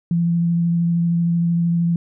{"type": "tone with vibrato", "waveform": "sine", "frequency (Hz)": 170, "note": "F3", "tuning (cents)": -46, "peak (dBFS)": -15, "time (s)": [0.11, 1.96], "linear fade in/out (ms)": 2, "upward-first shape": "triangle", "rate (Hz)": 13, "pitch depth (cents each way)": 15, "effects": []}